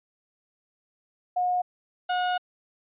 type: tone pair in turn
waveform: sine / 35% pulse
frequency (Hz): 722 / 724.7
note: F#5 / F#5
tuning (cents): -43 / -36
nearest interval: unison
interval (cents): 7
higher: second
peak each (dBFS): -22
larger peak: neither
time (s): 1.36-1.62 / 2.09-2.38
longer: second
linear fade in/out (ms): 10
effects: resampled to 8000 Hz